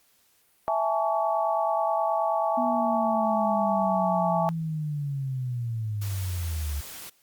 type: chord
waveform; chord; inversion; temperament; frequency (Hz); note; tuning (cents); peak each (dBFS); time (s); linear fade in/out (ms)
sine; A major seventh; second; equal with one note detuned; 659.3 / 830.6 / 880 / 1130.1; E5 / G#5 / A5 / C#6; 0 / 0 / 0 / +33; -26 / -28 / -29 / -31; 0.68-4.49; 0
type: linear sweep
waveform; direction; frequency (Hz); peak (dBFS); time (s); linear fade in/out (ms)
sine; down; 246.9 to 69.5; -27; 2.57-6.81; 10
type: noise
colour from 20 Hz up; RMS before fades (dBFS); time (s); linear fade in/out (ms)
white; -41; 6.01-7.1; 10
effects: white hiss -64 dBFS RMS until 7.22 s + Opus 48 kbps